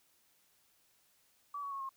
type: tone with pitch steps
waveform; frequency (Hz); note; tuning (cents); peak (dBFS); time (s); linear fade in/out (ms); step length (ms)
sine; 1148 / 1123.1 / 1098.7 / 1074.8; D6 / C#6 / C#6 / C6; -40 / +22 / -16 / +46; -38; 1.54-1.892; 5; 88
effects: white hiss -71 dBFS RMS until 1.96 s